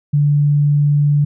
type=tone; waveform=sine; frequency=145.8 Hz; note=D3; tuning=12 cents flat; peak=-10 dBFS; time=0.13-1.25 s; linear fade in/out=10 ms; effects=none